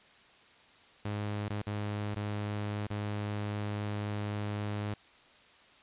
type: tone with dropouts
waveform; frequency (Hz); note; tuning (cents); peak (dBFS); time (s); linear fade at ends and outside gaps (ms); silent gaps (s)
sawtooth; 103.83; G#2; 0; -29; 1.05-4.94; 5; 1.484-1.501 / 1.619-1.668 / 2.146-2.161 / 2.869-2.902
effects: white hiss -59 dBFS RMS until 5.82 s + resampled to 8000 Hz